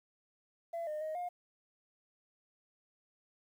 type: tone with pitch steps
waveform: sine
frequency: 674 / 609 / 625 / 711 Hz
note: E5 / D#5 / D#5 / F5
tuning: +38 / -37 / +8 / +31 cents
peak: -34 dBFS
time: 0.73-1.29 s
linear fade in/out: 10 ms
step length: 140 ms
effects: tanh soft clip ceiling -34 dBFS + 11-bit